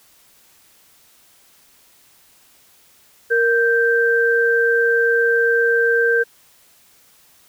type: tone pair together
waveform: sine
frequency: 466.2 / 1568.1 Hz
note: A#4 / G6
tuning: 0 / 0 cents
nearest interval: octave + major sixth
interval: 2100 cents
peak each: -16 dBFS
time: 3.3-6.24 s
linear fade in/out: 20 ms
effects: white hiss -53 dBFS RMS until 7.48 s